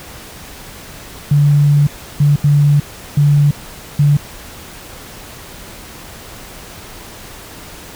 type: tone bursts at uneven times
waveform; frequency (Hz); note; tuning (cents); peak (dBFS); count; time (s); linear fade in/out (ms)
sine; 145.1; D3; -21; -7; 5; 1.31-1.87 / 2.2-2.36 / 2.44-2.8 / 3.17-3.51 / 3.99-4.17; 5
effects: pink hiss -34 dBFS RMS until 7.95 s